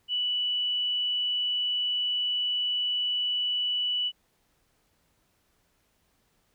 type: tone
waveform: sine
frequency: 2960 Hz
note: F#7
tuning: in tune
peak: -25 dBFS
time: 0.08-4.12 s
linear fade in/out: 50 ms
effects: pink hiss -70 dBFS RMS until 6.54 s